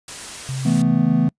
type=noise; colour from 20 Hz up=white; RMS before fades=-33 dBFS; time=0.08-0.82 s; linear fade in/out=2 ms
type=tone with pitch glide; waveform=sine; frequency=132.7 to 139.14 Hz; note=C3 to C#3; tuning=+25 to +7 cents; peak=-23 dBFS; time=0.49-1.29 s; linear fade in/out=0 ms; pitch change=+82 cents; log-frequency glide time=0.94-1.04 s
type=chord; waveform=triangle; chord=E suspended fourth; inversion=none; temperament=equal with one note detuned; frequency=164.81 / 220 / 248.1 Hz; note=E3 / A3 / B3; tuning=0 / 0 / +8 cents; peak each=-17 dBFS; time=0.65-1.29 s; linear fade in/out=10 ms
effects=noise-tail reverb RT60 0.1 s tail -26 dB re dry + resampled to 22050 Hz